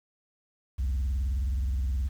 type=tone with vibrato; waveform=sine; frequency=65.41 Hz; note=C2; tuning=in tune; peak=-23 dBFS; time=0.78-2.09 s; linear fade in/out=20 ms; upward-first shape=sine; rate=19 Hz; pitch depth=260 cents each way; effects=tanh soft clip ceiling -24 dBFS + 9-bit